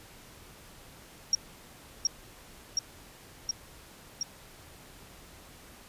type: tone with echo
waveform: sine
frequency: 5600 Hz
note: F8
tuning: 4 cents sharp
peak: -20 dBFS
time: 1.33-1.35 s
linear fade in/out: 2 ms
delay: 720 ms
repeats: 4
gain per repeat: -2 dB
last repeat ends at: 4.23 s
effects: pink hiss -52 dBFS RMS until 5.88 s + resampled to 32000 Hz